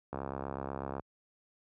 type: click train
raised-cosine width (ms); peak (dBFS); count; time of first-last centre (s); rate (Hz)
1; -23; 60; 0.13-0.996; 68.1
effects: high-pass 60 Hz 12 dB/octave